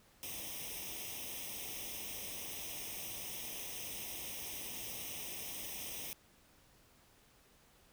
white noise with comb filter, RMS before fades -44 dBFS, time 0.23-6.13 s, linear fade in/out 0 ms, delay 0.34 ms, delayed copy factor +0.85, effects pink hiss -66 dBFS RMS until 7.92 s

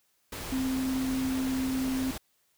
sine tone in noise, 261.6 Hz, C4, in tune, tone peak -27 dBFS, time 0.52-2.11 s, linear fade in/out 5 ms, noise pink, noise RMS -38 dBFS, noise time 0.32-2.18 s, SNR +8 dB, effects white hiss -71 dBFS RMS until 2.57 s

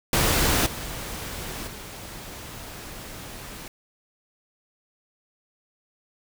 pink noise with level steps, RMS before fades -21 / -34 / -39 dBFS, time 0.13-3.68 s, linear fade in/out 2 ms, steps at 0.66 / 1.67 s, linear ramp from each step 5 ms, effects none

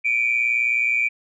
sine tone pair together, 2313 / 2432 Hz, D7 / D#7, -27 / -40 cents, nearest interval minor second, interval 87 cents, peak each -19 / -21 dBFS, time 0.04-1.09 s, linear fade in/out 20 ms, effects tanh soft clip ceiling -10 dBFS

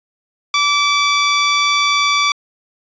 15% pulse tone, 1157 Hz, D6, 26 cents flat, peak -6 dBFS, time 0.54-2.32 s, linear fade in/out 2 ms, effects resampled to 16000 Hz

